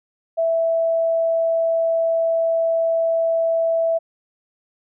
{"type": "tone", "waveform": "sine", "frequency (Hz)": 659.3, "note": "E5", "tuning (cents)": 0, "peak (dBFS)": -16, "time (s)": [0.37, 3.99], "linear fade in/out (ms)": 20, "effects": []}